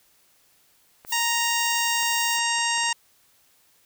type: clicks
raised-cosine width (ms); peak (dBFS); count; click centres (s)
0.5; -29; 7; 1.049 / 2.03 / 2.386 / 2.585 / 2.779 / 2.836 / 2.889
type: noise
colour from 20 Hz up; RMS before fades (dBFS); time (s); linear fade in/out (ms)
violet; -34; 1.06-2.4; 50
type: harmonic tone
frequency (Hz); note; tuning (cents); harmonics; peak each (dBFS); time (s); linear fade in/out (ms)
932.3; A#5; 0; 1 / 2 / 3 / 4 / 5 / 6 / 7 / 8 / 9; -27 / -28 / -28 / -34 / -35 / -31 / -34 / -32 / -34; 1.12-2.93; 5
effects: white hiss -61 dBFS RMS until 3.85 s